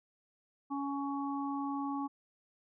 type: harmonic tone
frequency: 279.4 Hz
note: C#4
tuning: 14 cents sharp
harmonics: 1 / 3 / 4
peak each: -35 / -40 / -41 dBFS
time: 0.7-2.08 s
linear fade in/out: 20 ms
effects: none